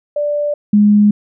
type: tone pair in turn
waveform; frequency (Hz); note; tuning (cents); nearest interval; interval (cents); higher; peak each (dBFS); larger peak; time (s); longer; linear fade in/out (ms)
sine; 587.3 / 207.6; D5 / G#3; 0 / 0; octave + tritone; 1800; first; -14 / -6; second; 0.16-0.54 / 0.73-1.11; neither; 5
effects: none